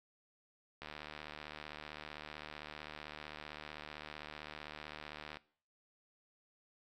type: click train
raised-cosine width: 0.3 ms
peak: -29 dBFS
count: 345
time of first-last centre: 0.82-5.37 s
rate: 75.6 Hz
effects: noise-tail reverb RT60 0.5 s tail -20 dB re dry